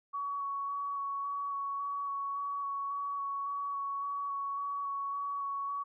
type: tone with vibrato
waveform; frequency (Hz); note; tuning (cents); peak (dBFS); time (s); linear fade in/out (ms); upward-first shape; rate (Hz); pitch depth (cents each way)
sine; 1122; C#6; +21; -33; 0.13-5.84; 20; square; 1.8; 10
effects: none